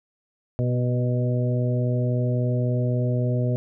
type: harmonic tone with a mistuned harmonic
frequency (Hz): 123.47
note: B2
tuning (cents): 0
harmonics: 1 / 2 / 3 / 4 / 5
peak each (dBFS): -21 / -29 / -33 / -32 / -32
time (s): 0.59-3.56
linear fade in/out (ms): 0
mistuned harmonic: 3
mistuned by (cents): +18
effects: none